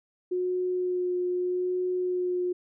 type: tone with vibrato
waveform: sine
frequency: 361.8 Hz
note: F#4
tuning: 39 cents flat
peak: -25 dBFS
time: 0.31-2.53 s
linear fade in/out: 10 ms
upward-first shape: sine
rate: 0.81 Hz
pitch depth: 13 cents each way
effects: none